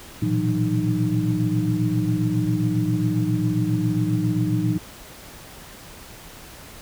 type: tone cluster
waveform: sine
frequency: 114.9 / 122.3 / 165.5 / 183.1 / 307.5 Hz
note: A#2 / B2 / E3 / F#3 / D#4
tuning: -25 / -16 / +7 / -18 / -20 cents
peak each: -24 / -27 / -26 / -27 / -24 dBFS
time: 0.22-4.78 s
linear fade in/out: 5 ms
effects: pink hiss -42 dBFS RMS until 6.81 s